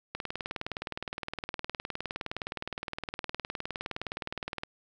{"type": "click train", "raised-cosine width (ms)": 0.3, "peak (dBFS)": -18, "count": 88, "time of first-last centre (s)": [0.15, 4.635], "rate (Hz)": 19.4, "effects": []}